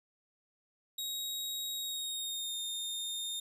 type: tone with pitch glide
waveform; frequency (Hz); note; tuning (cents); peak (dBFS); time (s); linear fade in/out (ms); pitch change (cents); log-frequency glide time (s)
sawtooth; 3791 to 3656; A#7 to A#7; +28 to -34; -33; 0.98-3.4; 5; -62; 1.74-2.57
effects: none